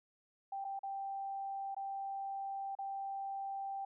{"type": "tone with dropouts", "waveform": "sine", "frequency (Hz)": 785, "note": "G5", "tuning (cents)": 2, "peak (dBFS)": -38, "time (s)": [0.52, 3.85], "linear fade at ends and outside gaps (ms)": 5, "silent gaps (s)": [[0.644, 0.648], [0.792, 0.832], [1.747, 1.765], [2.752, 2.787]], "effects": []}